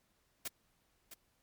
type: noise with echo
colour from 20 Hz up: white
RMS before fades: -39 dBFS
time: 0.45-0.48 s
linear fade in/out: 5 ms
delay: 660 ms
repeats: 1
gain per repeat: -11 dB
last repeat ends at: 1.14 s
effects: pink hiss -75 dBFS RMS until 1.42 s + MP3 96 kbps